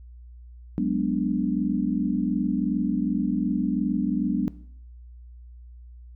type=chord; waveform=sine; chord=G# half-diminished seventh; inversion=third; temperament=equal; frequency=185 / 207.7 / 246.9 / 293.7 Hz; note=F#3 / G#3 / B3 / D4; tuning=0 / 0 / 0 / 0 cents; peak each=-27 dBFS; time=0.78-4.48 s; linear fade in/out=0 ms; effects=noise-tail reverb RT60 0.6 s tail -18 dB re dry + added 60 Hz sine -42 dBFS peak until 6.15 s